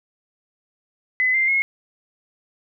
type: tone with pitch steps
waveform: sine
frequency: 2020 / 2091 / 2165 Hz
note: B6 / C7 / C#7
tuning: +39 / -2 / -41 cents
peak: -16 dBFS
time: 1.2-1.62 s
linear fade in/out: 0 ms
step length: 140 ms
effects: none